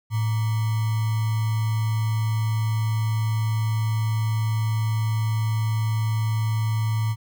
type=tone with sample-and-hold; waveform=sine; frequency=110 Hz; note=A2; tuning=in tune; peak=-20 dBFS; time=0.1-7.16 s; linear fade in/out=50 ms; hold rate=1050 Hz; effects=none